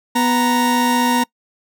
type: tone pair together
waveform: 40% pulse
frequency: 246.9 / 932.3 Hz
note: B3 / A#5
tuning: 0 / 0 cents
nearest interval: octave + major seventh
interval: 2300 cents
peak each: -16 dBFS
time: 0.15-1.24 s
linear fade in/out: 10 ms
effects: noise-tail reverb RT60 0.1 s tail -24 dB re dry